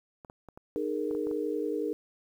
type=clicks; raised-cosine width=1 ms; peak=-32 dBFS; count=8; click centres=0.248 / 0.299 / 0.487 / 0.575 / 1.111 / 1.15 / 1.27 / 1.313 s
type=chord; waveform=sine; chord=D# suspended fourth; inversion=none; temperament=equal with one note detuned; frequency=306.3 / 415.3 / 466.2 Hz; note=D#4 / G#4 / A#4; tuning=-27 / 0 / 0 cents; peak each=-33 dBFS; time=0.76-1.93 s; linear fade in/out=0 ms
effects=10-bit

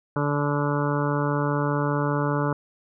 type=harmonic tone; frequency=145 Hz; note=D3; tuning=22 cents flat; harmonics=1 / 2 / 3 / 4 / 6 / 7 / 8 / 9 / 10; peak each=-25 / -28 / -30 / -31 / -33 / -33 / -34 / -35 / -35 dBFS; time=0.16-2.53 s; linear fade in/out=2 ms; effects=none

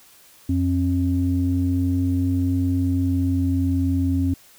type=tone pair together; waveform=sine; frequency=89.7 / 268.8 Hz; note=F2 / C4; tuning=+47 / +47 cents; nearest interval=octave + perfect fifth; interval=1900 cents; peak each=-20 dBFS; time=0.49-4.34 s; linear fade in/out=5 ms; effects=tanh soft clip ceiling -10 dBFS + white hiss -51 dBFS RMS until 4.58 s

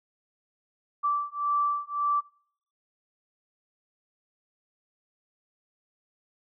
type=beating tone pair; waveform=sine; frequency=1164 / 1165.8 Hz; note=D6 / D6; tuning=-16 / -13 cents; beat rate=1.8 Hz; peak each=-28 dBFS; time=1.03-2.21 s; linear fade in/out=20 ms; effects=noise-tail reverb RT60 0.6 s tail -24 dB re dry

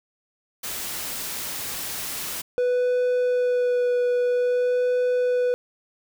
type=noise; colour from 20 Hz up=white; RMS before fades=-31 dBFS; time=0.63-2.42 s; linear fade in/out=10 ms
type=tone with vibrato; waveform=triangle; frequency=493.9 Hz; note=B4; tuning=in tune; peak=-17 dBFS; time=2.58-5.54 s; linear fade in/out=0 ms; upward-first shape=sine; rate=0.51 Hz; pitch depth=11 cents each way
effects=none

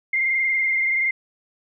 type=tone with frequency modulation; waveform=sine; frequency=2107 Hz; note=C7; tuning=12 cents sharp; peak=-18 dBFS; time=0.13-1.11 s; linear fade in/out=5 ms; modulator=21.2 Hz; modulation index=2; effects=none

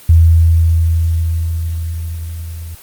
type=tone with level ramp; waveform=sine; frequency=82.41 Hz; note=E2; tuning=in tune; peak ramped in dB=-3 to -24 dBFS; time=0.09-2.75 s; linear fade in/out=5 ms; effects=white hiss -39 dBFS RMS until 2.82 s + Opus 24 kbps

